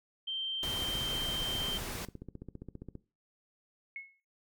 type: tone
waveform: sine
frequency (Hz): 3136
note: G7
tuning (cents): 0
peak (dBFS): -33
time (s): 0.27-1.78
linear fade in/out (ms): 10
type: noise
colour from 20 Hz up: pink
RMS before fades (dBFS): -39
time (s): 0.63-2.05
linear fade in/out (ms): 0
type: click train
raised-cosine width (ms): 3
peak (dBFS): -30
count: 33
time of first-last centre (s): 0.82-2.953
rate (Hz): 15
type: tone with exponential decay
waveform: sine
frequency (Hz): 2183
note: C#7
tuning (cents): -27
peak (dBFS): -36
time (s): 3.96-4.2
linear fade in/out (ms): 1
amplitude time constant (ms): 52
effects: noise-tail reverb RT60 0.3 s tail -18 dB re dry + MP3 96 kbps